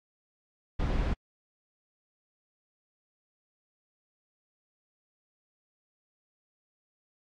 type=noise; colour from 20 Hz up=brown; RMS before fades=-28 dBFS; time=0.79-1.14 s; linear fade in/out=10 ms; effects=low-pass 4000 Hz 12 dB/octave + AAC 64 kbps